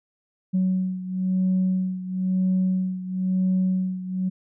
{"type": "beating tone pair", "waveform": "sine", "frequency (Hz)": [185.7, 186.7], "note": ["F#3", "F#3"], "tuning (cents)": [7, 16], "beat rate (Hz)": 1, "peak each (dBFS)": [-21, -25], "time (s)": [0.53, 4.3], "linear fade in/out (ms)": 20, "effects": ["tanh soft clip ceiling -15 dBFS"]}